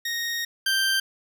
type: tone pair in turn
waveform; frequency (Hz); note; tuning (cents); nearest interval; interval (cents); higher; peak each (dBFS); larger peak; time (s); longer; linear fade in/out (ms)
20% pulse; 1864.7 / 1569.3; A#6 / G6; 0 / +1; minor third; 299; first; -21 / -16; second; 0.05-0.45 / 0.66-1; first; 5
effects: none